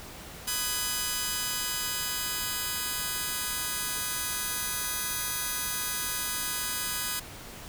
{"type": "chord", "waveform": "5% pulse", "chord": "G# minor seventh", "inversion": "first", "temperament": "just", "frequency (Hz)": [996.7, 1245.9, 1495.1, 1661.2], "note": ["B5", "D#6", "F#6", "G#6"], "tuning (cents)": [16, 2, 18, 0], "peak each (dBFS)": -24, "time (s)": [0.47, 7.2], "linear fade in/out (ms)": 10, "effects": ["pink hiss -44 dBFS RMS until 7.68 s"]}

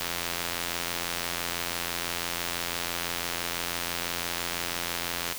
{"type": "click train", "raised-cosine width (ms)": 0.2, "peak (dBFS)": -12, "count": 458, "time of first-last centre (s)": [0.01, 5.324], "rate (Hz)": 86, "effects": ["white hiss -37 dBFS RMS until 5.38 s"]}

